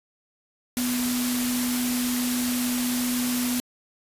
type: tone in noise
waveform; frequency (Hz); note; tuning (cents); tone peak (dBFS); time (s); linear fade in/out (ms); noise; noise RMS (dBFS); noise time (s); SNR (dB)
sine; 246.9; B3; 0; -24; 0.77-3.6; 0; white; -29; 0.77-3.6; +2
effects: resampled to 32000 Hz